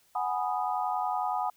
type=chord; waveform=sine; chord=G# minor seventh; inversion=third; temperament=equal with one note detuned; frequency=740 / 830.6 / 987.8 / 1239.5 Hz; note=F#5 / G#5 / B5 / D#6; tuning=0 / 0 / 0 / -7 cents; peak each=-31 / -32 / -35 / -35 dBFS; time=0.15-1.5 s; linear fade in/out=5 ms; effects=white hiss -65 dBFS RMS until 1.56 s